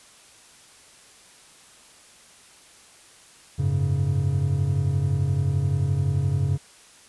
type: chord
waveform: triangle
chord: F# suspended second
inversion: none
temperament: just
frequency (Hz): 92.5 / 104.06 / 138.75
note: F#2 / G#2 / C#3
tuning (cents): 0 / +4 / +2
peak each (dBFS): -23 / -25 / -21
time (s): 3.58-6.58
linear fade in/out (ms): 20
effects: white hiss -51 dBFS RMS until 7.08 s + resampled to 24000 Hz